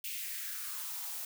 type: noise with high-pass filter sweep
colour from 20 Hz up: blue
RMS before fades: -40 dBFS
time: 0.04-1.25 s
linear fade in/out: 2 ms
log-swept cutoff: 2700 to 650 Hz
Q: 3.2
effects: none